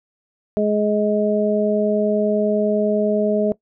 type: harmonic tone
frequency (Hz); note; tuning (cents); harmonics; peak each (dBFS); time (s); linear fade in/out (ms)
210; G#3; +19; 1 / 2 / 3; -20 / -20 / -20; 0.57-3.52; 0
effects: noise-tail reverb RT60 0.1 s tail -19 dB re dry